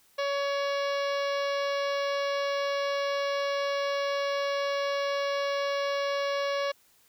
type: harmonic tone with a mistuned harmonic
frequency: 562 Hz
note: C#5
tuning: 24 cents sharp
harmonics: 1 / 2 / 3 / 4 / 5 / 6 / 7 / 8 / 9 / 10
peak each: -28 / -34 / -38 / -40 / -42 / -44 / -45 / -46 / -47 / -48 dBFS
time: 0.18-6.72 s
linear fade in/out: 10 ms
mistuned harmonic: 8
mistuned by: -63 cents
effects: white hiss -63 dBFS RMS until 7.08 s